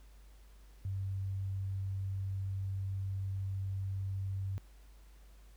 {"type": "tone", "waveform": "sine", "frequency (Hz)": 96.7, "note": "G2", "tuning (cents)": -23, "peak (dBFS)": -34, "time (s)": [0.85, 4.58], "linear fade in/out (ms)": 0, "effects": ["added 50 Hz sine -54 dBFS peak until 5.56 s", "pink hiss -67 dBFS RMS until 5.56 s"]}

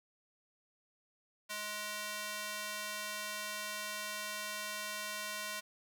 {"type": "tone with high-pass filter", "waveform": "square", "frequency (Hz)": 210, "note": "G#3", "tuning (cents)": 19, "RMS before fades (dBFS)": -41, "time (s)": [1.49, 5.61], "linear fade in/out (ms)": 20, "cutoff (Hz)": 1300, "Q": 0.62, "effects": []}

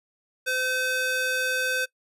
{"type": "tone with high-pass filter", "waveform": "square", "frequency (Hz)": 512, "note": "C5", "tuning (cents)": -38, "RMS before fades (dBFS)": -26, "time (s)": [0.46, 1.86], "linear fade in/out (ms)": 20, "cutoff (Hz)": 1100, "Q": 2, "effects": ["noise-tail reverb RT60 0.1 s tail -21 dB re dry", "resampled to 32000 Hz"]}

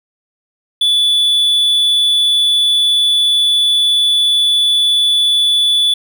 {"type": "tone", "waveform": "triangle", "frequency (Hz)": 3457, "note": "A7", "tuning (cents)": -31, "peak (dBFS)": -8, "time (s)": [0.81, 5.94], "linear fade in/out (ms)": 5, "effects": []}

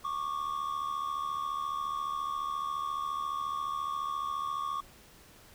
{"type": "tone pair together", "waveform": "triangle", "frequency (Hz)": [1108.7, 1183.1], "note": ["C#6", "D6"], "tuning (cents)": [0, 12], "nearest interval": "minor second", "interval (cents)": 112, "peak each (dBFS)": [-32, -34], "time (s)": [0.04, 4.81], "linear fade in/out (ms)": 10, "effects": ["pink hiss -56 dBFS RMS until 5.54 s"]}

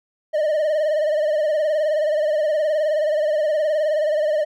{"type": "tone with vibrato", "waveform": "triangle", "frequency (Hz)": 611, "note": "D#5", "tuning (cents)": -32, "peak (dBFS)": -15, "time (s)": [0.33, 4.45], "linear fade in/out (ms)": 20, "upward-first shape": "sine", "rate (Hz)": 19, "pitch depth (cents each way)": 70, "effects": []}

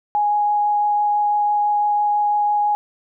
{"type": "tone with vibrato", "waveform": "sine", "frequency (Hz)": 830.6, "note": "G#5", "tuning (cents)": 0, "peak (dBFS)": -15, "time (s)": [0.15, 2.75], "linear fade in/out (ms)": 0, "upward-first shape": "triangle", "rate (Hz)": 6, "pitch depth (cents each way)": 8, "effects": []}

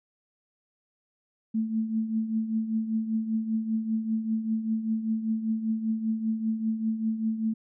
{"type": "tone with tremolo", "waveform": "sine", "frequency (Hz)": 221.4, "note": "A3", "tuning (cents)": 11, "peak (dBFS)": -22, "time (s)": [1.54, 7.54], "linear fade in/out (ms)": 10, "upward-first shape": "triangle", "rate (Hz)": 5.1, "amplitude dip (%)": 70, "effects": []}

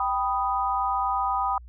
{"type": "chord", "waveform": "sine", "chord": "G augmented", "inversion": "none", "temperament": "equal", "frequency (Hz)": [784, 987.8, 1244.5], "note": ["G5", "B5", "D#6"], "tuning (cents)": [0, 0, 0], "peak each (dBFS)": -27, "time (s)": [0, 1.58], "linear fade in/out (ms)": 2, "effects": ["added 60 Hz sine -42 dBFS peak until 1.68 s"]}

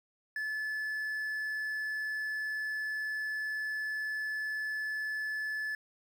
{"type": "tone with quantisation", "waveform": "triangle", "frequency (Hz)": 1729, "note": "A6", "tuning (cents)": -31, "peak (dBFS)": -31, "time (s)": [0.36, 5.75], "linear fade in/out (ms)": 2, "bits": 10, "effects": []}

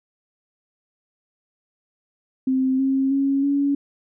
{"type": "tone with pitch steps", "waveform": "sine", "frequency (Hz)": [261.6, 268.2, 274.9, 281.8], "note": ["C4", "C4", "C#4", "C#4"], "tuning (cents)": [0, 43, -14, 29], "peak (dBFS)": -17, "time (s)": [2.47, 3.75], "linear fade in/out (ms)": 5, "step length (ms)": 320, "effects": []}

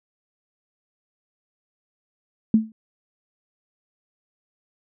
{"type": "tone with exponential decay", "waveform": "sine", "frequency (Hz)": 220, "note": "A3", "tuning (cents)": 0, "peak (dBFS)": -9, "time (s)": [2.54, 2.72], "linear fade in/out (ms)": 2, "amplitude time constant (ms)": 39, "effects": []}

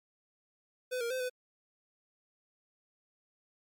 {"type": "tone with pitch steps", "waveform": "square", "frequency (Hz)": [504, 468.8, 515, 502], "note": ["B4", "A#4", "C5", "B4"], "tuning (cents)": [35, 10, -28, 28], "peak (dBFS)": -33, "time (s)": [0.91, 1.298], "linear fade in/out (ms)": 20, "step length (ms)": 97, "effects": ["MP3 96 kbps"]}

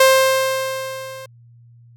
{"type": "tone with level ramp", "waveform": "sawtooth", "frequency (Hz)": 528, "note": "C5", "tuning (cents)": 16, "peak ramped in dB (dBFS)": [-4, -29], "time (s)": [0, 1.26], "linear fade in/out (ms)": 5, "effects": ["added 118 Hz sine -44 dBFS peak until 1.96 s"]}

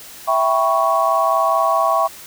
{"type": "chord", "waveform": "sine", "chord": "C# half-diminished seventh", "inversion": "first", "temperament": "equal", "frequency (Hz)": [659.3, 784, 987.8, 1108.7], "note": ["E5", "G5", "B5", "C#6"], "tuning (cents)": [0, 0, 0, 0], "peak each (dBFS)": [-18, -21, -23, -17], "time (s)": [0.27, 2.08], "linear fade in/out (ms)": 20, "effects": ["white hiss -38 dBFS RMS until 2.26 s"]}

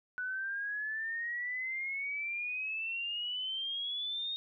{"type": "exponential sweep", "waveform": "sine", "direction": "up", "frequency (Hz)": [1480, 3726], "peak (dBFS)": -34, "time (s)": [0.18, 4.36], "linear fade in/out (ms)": 0, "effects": []}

